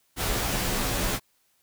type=noise with comb filter; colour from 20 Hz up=pink; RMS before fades=-27 dBFS; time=0.16-1.2 s; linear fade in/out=50 ms; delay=13 ms; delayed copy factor=-0.85; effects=white hiss -68 dBFS RMS until 1.62 s